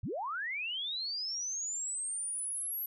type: linear sweep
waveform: sine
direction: up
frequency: 64.8 to 11840 Hz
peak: -34 dBFS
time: 0.03-2.86 s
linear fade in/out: 5 ms
effects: none